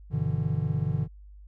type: chord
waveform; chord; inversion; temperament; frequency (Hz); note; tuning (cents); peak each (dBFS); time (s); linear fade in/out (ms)
triangle; E minor seventh; first; just; 98.89 / 123.61 / 148.33 / 164.81; G2 / B2 / D3 / E3; +16 / +2 / +18 / 0; -30 / -29 / -26 / -30; 0.1-1.08; 50
effects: added 50 Hz sine -45 dBFS peak until 1.47 s

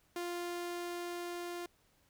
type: tone with level ramp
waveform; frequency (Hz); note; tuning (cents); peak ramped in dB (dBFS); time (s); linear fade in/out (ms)
sawtooth; 349.2; F4; 0; -33 to -36; 0.16-1.66; 2
effects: pink hiss -71 dBFS RMS until 2.09 s

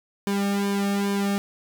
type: tone with flanger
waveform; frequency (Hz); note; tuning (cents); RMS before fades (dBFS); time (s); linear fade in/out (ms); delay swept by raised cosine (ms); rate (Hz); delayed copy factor
sawtooth; 200; G3; +35; -24; 0.27-1.38; 0; 1.5 to 2.02; 2.4; -0.95
effects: none

